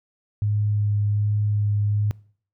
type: tone with vibrato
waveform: sine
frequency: 104 Hz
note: G#2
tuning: 3 cents sharp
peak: -19 dBFS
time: 0.42-2.11 s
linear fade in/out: 0 ms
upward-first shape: sine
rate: 1.3 Hz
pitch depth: 11 cents each way
effects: noise-tail reverb RT60 0.5 s tail -23 dB re dry